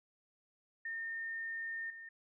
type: tone with level steps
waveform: sine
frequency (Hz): 1821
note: A#6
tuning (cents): -41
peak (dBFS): -38 / -47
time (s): 0.85-2.09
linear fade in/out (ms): 5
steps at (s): 1.9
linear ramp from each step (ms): 2
effects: none